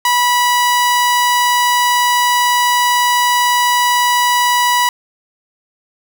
sawtooth tone, 978 Hz, B5, 17 cents flat, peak -7 dBFS, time 0.05-4.89 s, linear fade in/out 2 ms, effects none

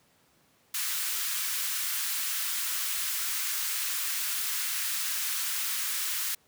white high-pass noise, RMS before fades -31 dBFS, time 0.74-6.35 s, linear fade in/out 5 ms, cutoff 1200 Hz, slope 24 dB/octave, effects pink hiss -65 dBFS RMS until 6.47 s + high-pass 100 Hz 12 dB/octave

